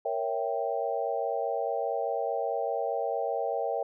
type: chord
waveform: sine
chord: A# diminished seventh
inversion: none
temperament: equal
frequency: 466.2 / 554.4 / 659.3 / 784 Hz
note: A#4 / C#5 / E5 / G5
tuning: 0 / 0 / 0 / 0 cents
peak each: -33 dBFS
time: 0.05-3.83 s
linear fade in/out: 5 ms
effects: none